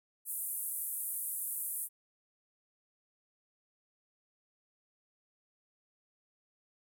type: band-pass noise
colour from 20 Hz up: pink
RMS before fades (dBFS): -38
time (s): 0.25-1.89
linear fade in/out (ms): 50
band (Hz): 9200 to 15000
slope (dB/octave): 48
effects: none